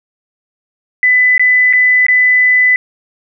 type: tone with dropouts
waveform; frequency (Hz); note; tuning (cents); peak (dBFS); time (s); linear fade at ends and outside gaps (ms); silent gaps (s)
sine; 2000; B6; +21; -6; 1.03-2.76; 1; 1.379-1.395 / 1.728-1.734 / 2.066-2.084
effects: none